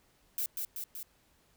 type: noise with echo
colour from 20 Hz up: violet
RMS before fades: -33 dBFS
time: 0.38-0.46 s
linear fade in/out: 2 ms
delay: 190 ms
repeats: 3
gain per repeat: -3 dB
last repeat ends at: 1.03 s
effects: pink hiss -68 dBFS RMS until 1.56 s